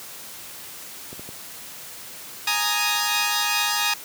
clicks, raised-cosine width 2 ms, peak -24 dBFS, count 3, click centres 1.129 / 1.195 / 1.29 s
10% pulse chord, Ab suspended second, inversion none, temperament equal, 830.6 / 932.3 / 1244.5 Hz, Ab5 / Bb5 / Eb6, 0 / 0 / 0 cents, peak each -17 dBFS, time 2.47-3.94 s, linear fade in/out 5 ms
effects white hiss -39 dBFS RMS until 4.04 s + high-pass 80 Hz 12 dB/octave

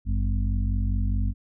harmonic tone with a mistuned harmonic, 50.4 Hz, G1, 49 cents sharp, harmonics 1 / 2 / 4 / 5, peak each -23 / -27 / -34 / -37 dBFS, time 0.05-1.34 s, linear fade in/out 50 ms, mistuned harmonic 2, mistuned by -100 cents, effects none

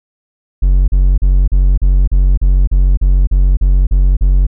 triangle tone bursts, 46.14 Hz, F#1, 4 cents flat, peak -4 dBFS, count 13, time 0.62-4.468 s, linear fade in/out 10 ms, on 260 ms, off 39 ms, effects none

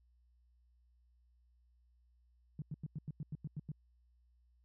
sine tone bursts, 150 Hz, D3, 37 cents sharp, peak -38 dBFS, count 10, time 2.59-3.718 s, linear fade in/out 2 ms, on 30 ms, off 92 ms, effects added 60 Hz sine -67 dBFS peak until 4.64 s

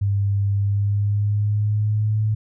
sine tone with pitch glide, 100 to 107.8 Hz, G2 to A2, +35 to -35 cents, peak -17 dBFS, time 0.01-2.35 s, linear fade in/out 10 ms, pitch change +130 cents, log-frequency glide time 0.54-2.23 s, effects none

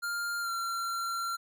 square tone with pitch glide, 1400 to 1368.8 Hz, F6 to F6, +4 to -35 cents, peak -32 dBFS, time 0.02-1.37 s, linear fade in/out 20 ms, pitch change -39 cents, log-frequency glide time 0.41-0.5 s, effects none

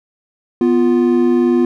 triangle tone pair together, 246.9 / 349.2 Hz, B3 / F4, 0 / 0 cents, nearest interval tritone, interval 600 cents, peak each -11 dBFS, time 0.61-1.65 s, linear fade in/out 2 ms, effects none

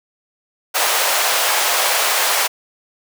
pink high-pass noise, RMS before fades -17 dBFS, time 0.74-2.48 s, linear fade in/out 20 ms, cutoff 590 Hz, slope 24 dB/octave, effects none

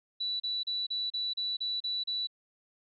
sine tone bursts, 3951 Hz, B7, in tune, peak -30 dBFS, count 9, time 0.2-2.272 s, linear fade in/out 10 ms, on 200 ms, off 34 ms, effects none

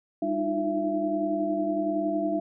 sine tone cluster, 199.7 / 305.7 / 316.5 / 346.9 / 671 Hz, G3 / D#4 / D#4 / F4 / E5, +32 / -30 / +30 / -12 / +31 cents, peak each -35 / -28 / -36 / -34 / -28 dBFS, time 0.22-2.4 s, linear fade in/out 5 ms, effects none

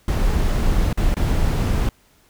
brown noise with dropouts, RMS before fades -18 dBFS, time 0.08-1.89 s, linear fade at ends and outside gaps 2 ms, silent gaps 0.929-0.974 / 1.143-1.167 s, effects pink hiss -57 dBFS RMS until 2.29 s

